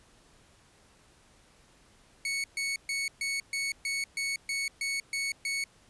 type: tone bursts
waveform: sawtooth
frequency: 2217 Hz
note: C#7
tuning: in tune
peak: -26 dBFS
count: 11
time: 2.25-5.64 s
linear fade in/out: 2 ms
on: 190 ms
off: 130 ms
effects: pink hiss -61 dBFS RMS until 5.89 s + resampled to 24000 Hz